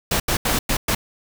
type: noise bursts at uneven times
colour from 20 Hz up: pink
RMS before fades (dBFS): -20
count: 5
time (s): 0.11-0.2 / 0.28-0.37 / 0.45-0.59 / 0.69-0.77 / 0.88-0.95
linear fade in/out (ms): 5
effects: none